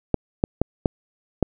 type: clicks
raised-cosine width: 2 ms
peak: -4 dBFS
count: 5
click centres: 0.143 / 0.439 / 0.616 / 0.858 / 1.427 s
effects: none